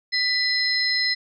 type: tone cluster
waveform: sine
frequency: 1989 / 4138 / 5170 Hz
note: B6 / C8 / E8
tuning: +12 / -20 / -34 cents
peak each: -24 dBFS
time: 0.12-1.15 s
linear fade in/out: 20 ms
effects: none